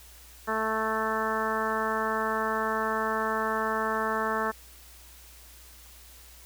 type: harmonic tone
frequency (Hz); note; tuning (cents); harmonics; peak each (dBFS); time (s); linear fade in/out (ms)
220; A3; 0; 1 / 2 / 3 / 4 / 5 / 6 / 7 / 8; -36 / -33 / -35 / -34 / -32 / -33 / -37 / -35; 0.47-4.52; 20
effects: added 60 Hz sine -52 dBFS peak until 6.45 s + white hiss -52 dBFS RMS until 6.45 s